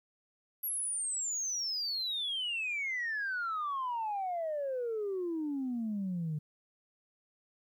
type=exponential sweep; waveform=sine; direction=down; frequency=11760 to 147.8 Hz; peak=-31 dBFS; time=0.63-6.39 s; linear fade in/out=10 ms; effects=tanh soft clip ceiling -29 dBFS + 12-bit